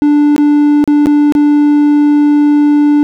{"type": "tone with dropouts", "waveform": "triangle", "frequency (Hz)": 293.7, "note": "D4", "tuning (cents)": 0, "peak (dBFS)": -3, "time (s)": [0.02, 3.03], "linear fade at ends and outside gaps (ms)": 0, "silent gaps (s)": [[0.363, 0.38], [0.841, 0.876], [1.059, 1.069], [1.323, 1.351]], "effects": []}